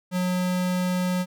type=tone; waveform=square; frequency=181.5 Hz; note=F#3; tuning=33 cents flat; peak=-23 dBFS; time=0.11-1.26 s; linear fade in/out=50 ms; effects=none